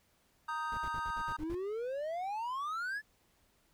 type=chord; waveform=triangle; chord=Eb major; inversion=second; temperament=equal; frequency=932.3 / 1244.5 / 1568 Hz; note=Bb5 / Eb6 / G6; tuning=0 / 0 / 0 cents; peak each=-37 / -36 / -40 dBFS; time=0.48-1.37 s; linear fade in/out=10 ms
type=noise bursts; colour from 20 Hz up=brown; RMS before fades=-44 dBFS; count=8; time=0.72-1.549 s; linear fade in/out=2 ms; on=52 ms; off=59 ms
type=exponential sweep; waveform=triangle; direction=up; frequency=294.9 to 1760 Hz; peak=-33 dBFS; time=1.38-3.02 s; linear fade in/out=50 ms
effects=pink hiss -71 dBFS RMS until 3.73 s